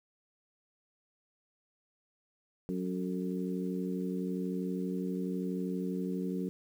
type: harmonic tone with a mistuned harmonic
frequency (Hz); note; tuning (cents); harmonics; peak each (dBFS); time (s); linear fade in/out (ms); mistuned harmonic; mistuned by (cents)
92.3; F#2; -4; 2 / 3 / 4 / 5; -34 / -38 / -40 / -42; 2.69-6.49; 0; 5; -43
effects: 10-bit